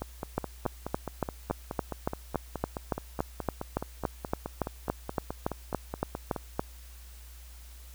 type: two click trains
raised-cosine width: 1 ms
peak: -19 / -13 dBFS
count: 31 / 23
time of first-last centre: 0.02-6.362 / 0.38-6.595 s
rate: 4.73 / 3.54 Hz
effects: added 60 Hz sine -46 dBFS peak until 7.94 s + white hiss -55 dBFS RMS until 7.94 s